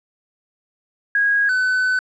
sine / triangle tone pair in turn, 1645 / 1508.6 Hz, G#6 / F#6, -17 / +33 cents, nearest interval minor second, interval 150 cents, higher first, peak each -14 / -14 dBFS, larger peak neither, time 1.15-1.49 / 1.49-1.99 s, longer second, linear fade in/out 2 ms, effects resampled to 22050 Hz + 9-bit

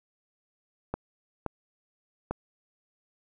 clicks, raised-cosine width 1 ms, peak -16 dBFS, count 3, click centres 0.94 / 1.463 / 2.31 s, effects none

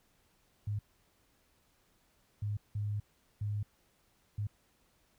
sine tone bursts at uneven times, 103.83 Hz, G#2, in tune, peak -32 dBFS, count 5, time 0.67-0.79 / 2.42-2.57 / 2.75-3 / 3.41-3.63 / 4.38-4.47 s, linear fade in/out 5 ms, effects pink hiss -71 dBFS RMS until 5.18 s

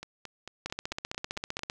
two click trains, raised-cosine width 0.2 ms, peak -16 / -23 dBFS, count 17 / 8, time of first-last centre 0.66-1.699 / 0.03-1.592 s, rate 15.4 / 4.48 Hz, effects none

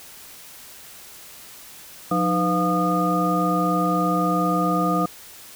sine tone cluster, 178.5 / 308.3 / 499.8 / 703 / 1225 Hz, F3 / D#4 / B4 / F5 / D#6, +38 / -16 / +21 / +11 / -27 cents, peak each -23 / -25 / -28 / -26 / -23 dBFS, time 2.11-5.06 s, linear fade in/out 5 ms, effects white hiss -43 dBFS RMS until 5.55 s

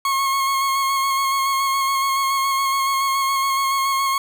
40% pulse tone with vibrato, 1088 Hz, C#6, 33 cents flat, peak -17 dBFS, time 0.05-4.18 s, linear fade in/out 2 ms, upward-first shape square, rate 7.1 Hz, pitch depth 17 cents each way, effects none

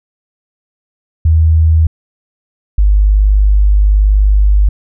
sine tone pair in turn, 80 / 50.57 Hz, D#2 / G#1, +49 / -45 cents, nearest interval minor sixth, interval 794 cents, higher first, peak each -5 dBFS, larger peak neither, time 1.25-1.87 / 2.78-4.69 s, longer second, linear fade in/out 5 ms, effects none

